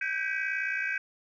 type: tone cluster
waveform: sine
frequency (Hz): 1542 / 1601 / 1960 / 2285 / 2534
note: G6 / G6 / B6 / D7 / D#7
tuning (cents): -29 / +36 / -14 / -48 / +31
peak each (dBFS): -32 / -33 / -38 / -35 / -36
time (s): 0.01-0.98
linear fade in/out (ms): 5
effects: tanh soft clip ceiling -20 dBFS